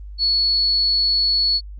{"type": "tone", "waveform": "sine", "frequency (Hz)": 4400, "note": "C#8", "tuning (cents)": -14, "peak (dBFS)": -15, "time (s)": [0.18, 1.61], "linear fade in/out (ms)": 50, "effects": ["added 50 Hz sine -32 dBFS peak until 1.79 s", "Opus 24 kbps"]}